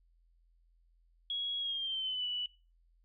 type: tone with pitch glide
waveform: sine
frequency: 3322 to 2960 Hz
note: G#7 to F#7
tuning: 0 to 0 cents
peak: -33 dBFS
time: 1.3-2.46 s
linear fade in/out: 2 ms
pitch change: -200 cents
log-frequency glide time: 1.59-2.26 s
effects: noise-tail reverb RT60 0.3 s tail -19 dB re dry + added 42 Hz sine -65 dBFS peak until 3.04 s